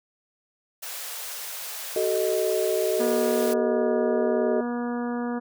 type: high-pass noise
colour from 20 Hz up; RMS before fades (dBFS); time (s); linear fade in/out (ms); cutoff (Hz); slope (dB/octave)
white; -35; 0.82-3.54; 10; 460; 48
type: chord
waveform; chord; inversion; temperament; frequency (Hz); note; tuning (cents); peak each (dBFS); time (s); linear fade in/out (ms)
sine; D# diminished; first; equal with one note detuned; 378.6 / 440 / 622.3; F#4 / A4 / D#5; +40 / 0 / 0; -26; 1.96-4.61; 2
type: harmonic tone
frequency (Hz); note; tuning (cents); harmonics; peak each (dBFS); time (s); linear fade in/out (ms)
240.7; B3; -44; 1 / 2 / 3 / 4 / 5 / 6 / 7; -27 / -33 / -37 / -39 / -41 / -43 / -44; 2.99-5.4; 20
effects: none